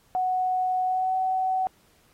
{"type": "tone with pitch glide", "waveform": "sine", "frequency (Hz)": [740, 752.1], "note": ["F#5", "F#5"], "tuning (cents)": [0, 28], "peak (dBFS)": -22, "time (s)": [0.15, 1.67], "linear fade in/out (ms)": 0, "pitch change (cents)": 28, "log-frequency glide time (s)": [0.84, 1.14], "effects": ["pink hiss -62 dBFS RMS until 2.13 s", "AAC 48 kbps"]}